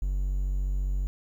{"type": "tone", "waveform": "triangle", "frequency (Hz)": 47.3, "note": "F#1", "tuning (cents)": 39, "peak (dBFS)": -23, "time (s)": [0.02, 1.07], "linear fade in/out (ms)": 0, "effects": ["10-bit"]}